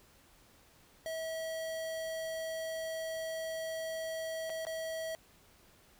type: tone with dropouts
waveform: square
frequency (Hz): 646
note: E5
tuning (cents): -35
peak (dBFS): -37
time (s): 1.06-5.15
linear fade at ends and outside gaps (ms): 0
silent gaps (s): 4.496-4.501 / 4.651-4.668
effects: pink hiss -63 dBFS RMS until 5.99 s